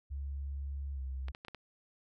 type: tone with pitch glide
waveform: sine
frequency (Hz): 69.6 to 65.96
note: C#2 to C2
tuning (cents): +8 to +15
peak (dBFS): -36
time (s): 0.1-1.32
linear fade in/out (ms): 20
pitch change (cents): -93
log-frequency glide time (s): 0.94-1
type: clicks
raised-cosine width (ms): 0.3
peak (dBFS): -29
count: 5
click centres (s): 1.284 / 1.349 / 1.449 / 1.483 / 1.547
effects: none